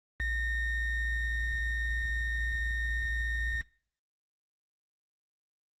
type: ring-modulated tone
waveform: triangle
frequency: 945 Hz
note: A#5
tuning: 23 cents sharp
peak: -24 dBFS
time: 0.2-3.61 s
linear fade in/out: 0 ms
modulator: 887 Hz
effects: noise-tail reverb RT60 0.5 s tail -24 dB re dry + Opus 24 kbps